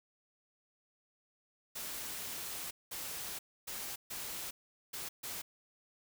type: noise bursts at uneven times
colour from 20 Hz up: white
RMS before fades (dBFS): -42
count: 6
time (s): 1.75-2.71 / 2.91-3.39 / 3.67-3.96 / 4.1-4.51 / 4.93-5.09 / 5.23-5.42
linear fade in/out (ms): 10
effects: none